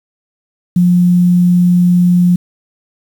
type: tone with quantisation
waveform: sine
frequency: 177.5 Hz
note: F3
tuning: 28 cents sharp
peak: -6 dBFS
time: 0.76-2.36 s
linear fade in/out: 5 ms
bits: 6
effects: none